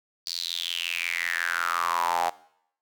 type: tone with high-pass filter sweep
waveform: square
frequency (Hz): 42.79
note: F1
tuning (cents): -35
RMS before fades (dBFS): -28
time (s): 0.26-2.3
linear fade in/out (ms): 10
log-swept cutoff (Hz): 4700 to 760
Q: 7.2
effects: noise-tail reverb RT60 0.7 s tail -20 dB re dry